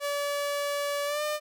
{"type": "tone with pitch glide", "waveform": "sawtooth", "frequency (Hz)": [574, 601.8], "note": ["D5", "D5"], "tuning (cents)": [-40, 42], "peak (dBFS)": -24, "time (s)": [0, 1.4], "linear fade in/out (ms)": 50, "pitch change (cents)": 82, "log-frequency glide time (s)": [1.05, 1.22], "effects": []}